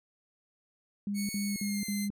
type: tone bursts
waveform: sine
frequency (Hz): 202.8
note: G#3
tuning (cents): -41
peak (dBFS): -30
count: 4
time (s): 1.07-2.103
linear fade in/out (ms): 2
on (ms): 220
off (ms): 51
type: tone with pitch glide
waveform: 10% pulse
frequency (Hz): 2217 to 2069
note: C#7 to C7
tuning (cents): 0 to -20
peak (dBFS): -28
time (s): 1.14-2.09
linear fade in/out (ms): 50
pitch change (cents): -120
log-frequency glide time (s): 1.46-1.9
effects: none